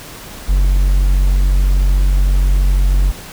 triangle tone, 46.82 Hz, F#1, 21 cents sharp, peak -7 dBFS, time 0.48-3.12 s, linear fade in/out 20 ms, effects pink hiss -33 dBFS RMS until 3.32 s

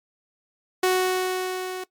sawtooth tone with level ramp, 370 Hz, F#4, in tune, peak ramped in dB -13 to -26 dBFS, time 0.83-1.84 s, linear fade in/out 5 ms, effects noise-tail reverb RT60 0.1 s tail -19 dB re dry + MP3 96 kbps

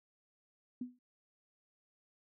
sine tone with exponential decay, 248 Hz, B3, 7 cents sharp, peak -34 dBFS, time 0.81-0.99 s, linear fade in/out 5 ms, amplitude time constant 37 ms, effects none

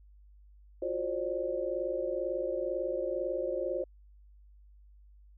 sine tone cluster, 346.5 / 368.6 / 535 / 593 Hz, F4 / F#4 / C5 / D5, -14 / -7 / +38 / +17 cents, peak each -39 / -37 / -33 / -37 dBFS, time 0.82-3.84 s, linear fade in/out 5 ms, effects added 50 Hz sine -54 dBFS peak until 5.37 s

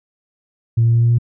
sine tone with pitch steps, 115.2 / 116 / 116.81 / 117.62 / 118.44 Hz, A#2 / A#2 / A#2 / A#2 / A#2, -20 / -8 / +4 / +16 / +28 cents, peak -9 dBFS, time 0.77-1.185 s, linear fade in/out 10 ms, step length 83 ms, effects tanh soft clip ceiling -7 dBFS

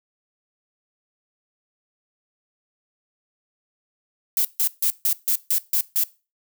violet noise bursts, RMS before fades -20 dBFS, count 8, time 4.37-6.036 s, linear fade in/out 0 ms, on 77 ms, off 150 ms, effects noise-tail reverb RT60 0.3 s tail -20 dB re dry

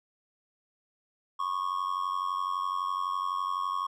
triangle tone with amplitude modulation, 1100 Hz, C#6, 14 cents flat, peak -23 dBFS, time 1.39-3.87 s, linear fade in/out 10 ms, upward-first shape sine, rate 91.9 Hz, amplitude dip 85%, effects none

